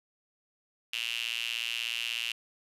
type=tone with high-pass filter; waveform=sawtooth; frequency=116.54 Hz; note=A#2; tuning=in tune; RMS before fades=-34 dBFS; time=0.93-2.32 s; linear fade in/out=0 ms; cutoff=2800 Hz; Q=7.9; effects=resampled to 32000 Hz